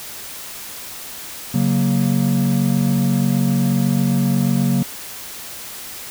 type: chord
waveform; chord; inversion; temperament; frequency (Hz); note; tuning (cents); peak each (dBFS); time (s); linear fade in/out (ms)
triangle; F# major; second; equal; 138.59 / 185 / 233.1; C#3 / F#3 / A#3; 0 / 0 / 0; -17; 1.54-4.83; 5
effects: white hiss -33 dBFS RMS until 6.1 s